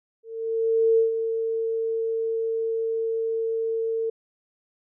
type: tone with ADSR envelope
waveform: sine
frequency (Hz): 451.4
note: A4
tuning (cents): +44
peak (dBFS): -15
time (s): 0.23-4.1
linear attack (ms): 750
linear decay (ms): 130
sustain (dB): -8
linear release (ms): 6
effects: none